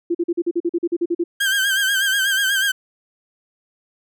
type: tone bursts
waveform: sine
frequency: 343.1 Hz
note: F4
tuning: 31 cents flat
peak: -16 dBFS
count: 13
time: 0.1-1.24 s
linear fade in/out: 10 ms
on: 48 ms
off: 43 ms
type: tone with vibrato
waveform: 30% pulse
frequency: 1580 Hz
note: G6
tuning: 13 cents sharp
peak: -14 dBFS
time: 1.4-2.72 s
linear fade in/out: 10 ms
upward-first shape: sine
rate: 8.2 Hz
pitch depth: 62 cents each way
effects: none